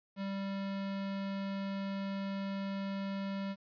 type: tone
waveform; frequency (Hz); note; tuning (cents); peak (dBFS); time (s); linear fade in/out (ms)
square; 196; G3; 0; -36; 0.16-3.56; 50
effects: resampled to 11025 Hz + 11-bit